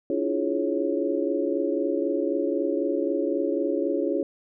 sine tone cluster, 287.2 / 327.2 / 351.1 / 417.7 / 551 Hz, D4 / E4 / F4 / G#4 / C#5, -39 / -13 / +9 / +10 / -11 cents, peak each -29 dBFS, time 0.1-4.23 s, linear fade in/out 2 ms, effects none

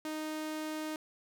sawtooth tone, 310 Hz, D#4, 6 cents flat, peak -32 dBFS, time 0.05-0.96 s, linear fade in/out 2 ms, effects none

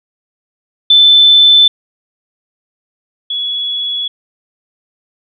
sine tone pair in turn, 3523 / 3379 Hz, A7 / G#7, +1 / +29 cents, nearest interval minor second, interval 72 cents, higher first, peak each -3 / -15 dBFS, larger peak first, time 0.9-1.68 / 3.3-4.08 s, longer neither, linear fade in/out 5 ms, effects none

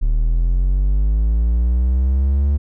triangle linear sweep, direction up, 36.53 to 72.3 Hz, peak -11 dBFS, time 0.01-2.58 s, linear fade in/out 20 ms, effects none

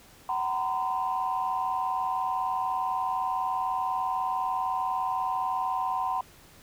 sine tone cluster, 754 / 940 / 1020 Hz, F#5 / A#5 / C6, +32 / +14 / -44 cents, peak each -30 / -31 / -29 dBFS, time 0.29-6.21 s, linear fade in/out 2 ms, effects tanh soft clip ceiling -18 dBFS + pink hiss -54 dBFS RMS until 6.62 s

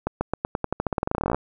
accelerating click train, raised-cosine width 1 ms, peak -9 dBFS, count 24, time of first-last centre 0.07-1.346 s, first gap 140 ms, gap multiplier 0.9, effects none

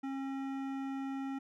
triangle tone with hard clipping, 270.7 Hz, C#4, 41 cents flat, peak -38 dBFS, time 0.03-1.39 s, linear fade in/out 10 ms, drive 18 dB, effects none

